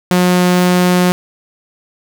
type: tone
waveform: sawtooth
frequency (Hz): 179.8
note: F#3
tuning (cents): -49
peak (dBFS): -5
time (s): 0.11-1.12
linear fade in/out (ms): 0
effects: none